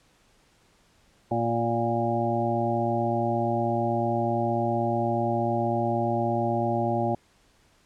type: harmonic tone with a mistuned harmonic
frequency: 116.54 Hz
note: A#2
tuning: in tune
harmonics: 1 / 2 / 3 / 5 / 6 / 7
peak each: -30 / -30 / -30 / -30 / -30 / -30 dBFS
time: 1.31-7.15 s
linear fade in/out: 5 ms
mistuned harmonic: 6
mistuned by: +19 cents
effects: pink hiss -62 dBFS RMS until 7.85 s + low-pass 9000 Hz 12 dB/octave